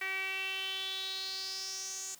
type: tone with band-pass filter sweep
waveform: sawtooth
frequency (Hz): 382.8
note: G4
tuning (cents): -41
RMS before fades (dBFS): -38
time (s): 0.01-2.15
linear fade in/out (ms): 5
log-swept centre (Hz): 2100 to 7100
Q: 6.2
effects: white hiss -57 dBFS RMS until 2.19 s